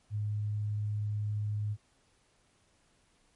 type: tone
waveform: sine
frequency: 104.9 Hz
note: G#2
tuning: 18 cents sharp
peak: -30 dBFS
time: 0.1-1.77 s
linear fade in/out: 50 ms
effects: pink hiss -69 dBFS RMS until 3.35 s + MP3 48 kbps